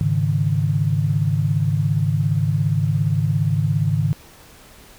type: chord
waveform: sine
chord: Ab suspended fourth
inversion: none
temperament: just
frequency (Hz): 103.83 / 138.43 / 155.74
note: Ab2 / Db3 / Eb3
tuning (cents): 0 / -2 / +2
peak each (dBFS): -21 / -21 / -20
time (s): 0.01-4.13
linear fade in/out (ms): 0
effects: pink hiss -46 dBFS RMS until 4.98 s